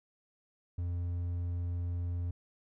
triangle tone, 87.31 Hz, F2, in tune, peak -30 dBFS, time 0.78-2.31 s, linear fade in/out 5 ms, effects none

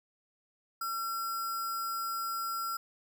sine tone with sample-and-hold, 1350 Hz, E6, 41 cents sharp, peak -32 dBFS, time 0.81-2.77 s, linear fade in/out 5 ms, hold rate 6300 Hz, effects none

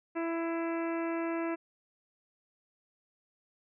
harmonic tone with a mistuned harmonic, 332.2 Hz, E4, 13 cents sharp, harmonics 1 / 2 / 3 / 4 / 5 / 6 / 7 / 8, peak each -32 / -38 / -42 / -44 / -46 / -48 / -49 / -50 dBFS, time 0.15-1.56 s, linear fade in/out 20 ms, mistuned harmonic 6, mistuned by +24 cents, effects none

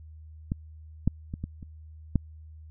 clicks, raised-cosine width 5 ms, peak -15 / -10 / -21 / -20 / -29 / -10 dBFS, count 6, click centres 0.519 / 1.076 / 1.339 / 1.44 / 1.628 / 2.157 s, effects added 78 Hz sine -44 dBFS peak until 2.7 s

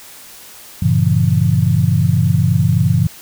sine chord, G diminished seventh, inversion none, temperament just, 98 / 117.6 / 141.12 / 169.34 Hz, G2 / Bb2 / Db3 / Fb3, 0 / +16 / +31 / +47 cents, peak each -16 dBFS, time 0.82-3.07 s, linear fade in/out 5 ms, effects white hiss -38 dBFS RMS until 3.21 s

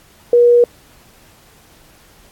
sine tone, 480 Hz, B4, 49 cents flat, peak -6 dBFS, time 0.33-0.64 s, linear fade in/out 2 ms, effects pink hiss -48 dBFS RMS until 2.31 s + AAC 64 kbps

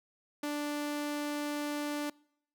sawtooth tone, 293.7 Hz, D4, in tune, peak -29 dBFS, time 0.43-2.1 s, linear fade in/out 5 ms, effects noise-tail reverb RT60 0.7 s tail -25 dB re dry

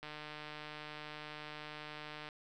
click train, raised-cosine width 0.3 ms, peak -30 dBFS, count 342, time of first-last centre 0.03-2.288 s, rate 151 Hz, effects none

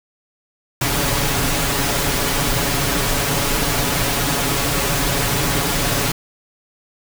pink noise with comb filter, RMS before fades -19 dBFS, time 0.81-6.12 s, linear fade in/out 5 ms, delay 7.1 ms, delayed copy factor +0.65, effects none

